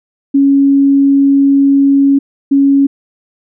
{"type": "tone pair in turn", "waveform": "sine", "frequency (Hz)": [277.2, 277.2], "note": ["C#4", "C#4"], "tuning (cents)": [0, 0], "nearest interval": "unison", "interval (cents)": 0, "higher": "neither", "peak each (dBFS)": -5, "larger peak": "neither", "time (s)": [[0.34, 2.19], [2.51, 2.87]], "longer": "first", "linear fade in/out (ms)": 10, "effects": []}